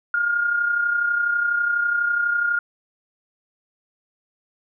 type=tone with amplitude modulation; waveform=sine; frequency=1417 Hz; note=F6; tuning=25 cents sharp; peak=-16 dBFS; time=0.14-2.59 s; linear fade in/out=2 ms; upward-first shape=sine; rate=32.1 Hz; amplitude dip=50%; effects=none

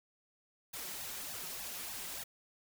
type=noise with flanger; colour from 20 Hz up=white; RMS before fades=-43 dBFS; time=0.73-2.24 s; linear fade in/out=10 ms; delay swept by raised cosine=1.1 to 5.6 ms; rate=3.4 Hz; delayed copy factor=+1; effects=none

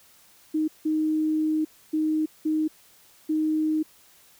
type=tone bursts at uneven times; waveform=sine; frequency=311.1 Hz; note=D#4; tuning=in tune; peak=-21 dBFS; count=5; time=0.54-0.68 / 0.85-1.65 / 1.93-2.26 / 2.45-2.68 / 3.29-3.83 s; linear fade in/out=10 ms; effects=white hiss -56 dBFS RMS until 4.39 s

